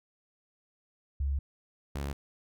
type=tone pair in turn; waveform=sine / sawtooth; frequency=69.3 / 70.19 Hz; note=C#2 / C#2; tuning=0 / +22 cents; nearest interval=unison; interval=22 cents; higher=second; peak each=-27 / -29 dBFS; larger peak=first; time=1.2-1.39 / 1.95-2.13 s; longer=first; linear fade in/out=5 ms; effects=none